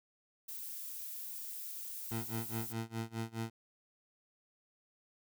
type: noise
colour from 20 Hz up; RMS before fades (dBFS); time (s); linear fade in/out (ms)
violet; -44; 0.48-2.73; 10
type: tone with tremolo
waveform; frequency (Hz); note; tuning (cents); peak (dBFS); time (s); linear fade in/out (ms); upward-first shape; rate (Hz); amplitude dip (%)
20% pulse; 113.3; A#2; -49; -30; 2.11-3.5; 5; sine; 4.8; 95
effects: none